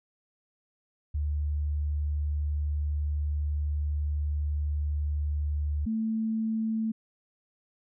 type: tone pair in turn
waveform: sine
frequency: 74 / 221.7 Hz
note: D2 / A3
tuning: +14 / +13 cents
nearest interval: octave + perfect fifth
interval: 1899 cents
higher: second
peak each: -26 dBFS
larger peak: neither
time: 1.14-5.86 / 5.86-6.92 s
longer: first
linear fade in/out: 10 ms
effects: none